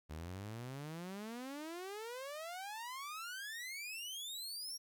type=exponential sweep; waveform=sawtooth; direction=up; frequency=74 to 5700 Hz; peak=-40 dBFS; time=0.09-4.78 s; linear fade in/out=20 ms; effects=13-bit